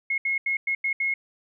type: tone bursts at uneven times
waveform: sine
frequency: 2165 Hz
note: C#7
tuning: 41 cents flat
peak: -22 dBFS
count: 6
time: 0.1-0.18 / 0.25-0.38 / 0.46-0.57 / 0.67-0.75 / 0.84-0.93 / 1-1.14 s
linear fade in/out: 5 ms
effects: none